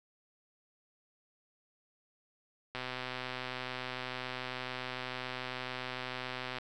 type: click train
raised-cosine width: 0.3 ms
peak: -22 dBFS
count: 488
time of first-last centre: 2.75-6.585 s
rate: 127 Hz
effects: none